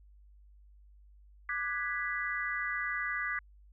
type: chord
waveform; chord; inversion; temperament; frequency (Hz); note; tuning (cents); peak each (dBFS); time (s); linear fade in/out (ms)
sine; G# half-diminished seventh; second; equal with one note detuned; 1188.3 / 1480 / 1661.2 / 1975.5; D6 / F#6 / G#6 / B6; +20 / 0 / 0 / 0; -39 / -40 / -37 / -35; 1.49-3.39; 2
effects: added 50 Hz sine -55 dBFS peak until 3.72 s